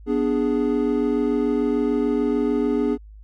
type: chord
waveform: triangle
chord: G# diminished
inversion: first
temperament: equal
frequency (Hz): 246.9 / 293.7 / 415.3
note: B3 / D4 / G#4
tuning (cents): 0 / 0 / 0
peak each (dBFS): -21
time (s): 0.06-2.98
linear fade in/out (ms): 50
effects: added 52 Hz sine -40 dBFS peak until 3.23 s